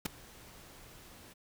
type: noise with ADSR envelope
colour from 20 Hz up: pink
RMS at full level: -30 dBFS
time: 0.05-1.34 s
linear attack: 10 ms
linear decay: 7 ms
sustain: -24 dB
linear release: 20 ms
effects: none